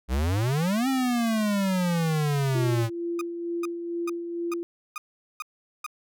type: exponential two-way sweep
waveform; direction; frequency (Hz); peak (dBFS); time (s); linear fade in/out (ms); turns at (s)
square; up then down; 59.5 to 270 to 112.7; -23; 0.08-2.9; 50; 0.88
type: tone with tremolo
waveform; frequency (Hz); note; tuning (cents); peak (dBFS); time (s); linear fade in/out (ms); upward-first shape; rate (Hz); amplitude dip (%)
sine; 341.9; F4; -37; -26; 2.55-4.63; 0; sine; 2.2; 45
type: tone bursts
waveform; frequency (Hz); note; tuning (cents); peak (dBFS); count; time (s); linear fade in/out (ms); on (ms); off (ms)
30% pulse; 1232; D#6; -17; -28; 7; 3.19-5.864; 2; 22; 420
effects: none